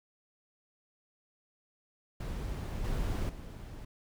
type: noise with level steps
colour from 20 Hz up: brown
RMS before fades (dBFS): -37 / -33 / -44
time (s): 2.2-3.85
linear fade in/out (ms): 5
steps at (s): 2.84 / 3.29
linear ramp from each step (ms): 5
effects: none